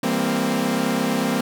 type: chord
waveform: sawtooth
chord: C dominant seventh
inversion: first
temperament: equal with one note detuned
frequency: 164.81 / 199.54 / 233.1 / 261.6 Hz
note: E3 / G3 / Bb3 / C4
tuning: 0 / +31 / 0 / 0 cents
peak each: -25 / -22 / -20 / -20 dBFS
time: 0.03-1.41 s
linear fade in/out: 5 ms
effects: none